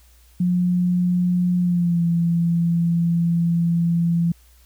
sine tone with pitch glide, 178.4 to 169.36 Hz, F3 to E3, +37 to +47 cents, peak -16 dBFS, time 0.4-4.32 s, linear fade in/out 5 ms, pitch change -90 cents, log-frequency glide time 1.59-2.03 s, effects added 60 Hz sine -50 dBFS peak until 4.65 s + white hiss -57 dBFS RMS until 4.65 s

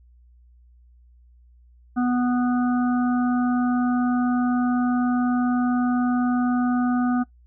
harmonic tone, 246.9 Hz, B3, in tune, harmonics 1 / 3 / 5 / 6, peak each -19 / -29 / -33 / -35 dBFS, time 1.96-7.24 s, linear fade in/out 20 ms, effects noise-tail reverb RT60 0.1 s tail -17 dB re dry + added 60 Hz sine -50 dBFS peak until 7.46 s

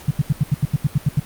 sine tone bursts, 143.8 Hz, D3, 36 cents flat, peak -12 dBFS, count 11, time 0.08-1.198 s, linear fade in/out 5 ms, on 28 ms, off 81 ms, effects pink hiss -40 dBFS RMS until 1.25 s + Opus 48 kbps

